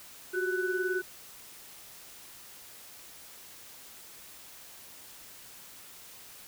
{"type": "tone cluster", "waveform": "sine", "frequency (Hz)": [364.6, 383.4, 1491], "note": ["F#4", "G4", "F#6"], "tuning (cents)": [-25, -38, 13], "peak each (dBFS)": [-31, -35, -32], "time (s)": [0.33, 1.02], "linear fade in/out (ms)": 20, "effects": ["white hiss -50 dBFS RMS until 6.47 s"]}